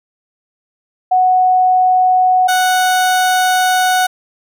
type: tone pair in turn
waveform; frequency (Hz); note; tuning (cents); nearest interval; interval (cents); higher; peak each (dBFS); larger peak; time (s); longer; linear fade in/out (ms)
sine / 30% pulse; 739 / 739; F#5 / F#5; -2 / -2; unison; 0; neither; -8; neither; 1.11-2.48 / 2.48-4.07; second; 10
effects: none